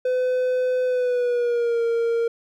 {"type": "tone with pitch glide", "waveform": "triangle", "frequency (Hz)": [506, 464], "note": ["B4", "A#4"], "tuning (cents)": [42, -8], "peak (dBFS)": -17, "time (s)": [0.05, 2.28], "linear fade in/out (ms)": 5, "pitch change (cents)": -150, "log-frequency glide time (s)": [0.85, 1.83], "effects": []}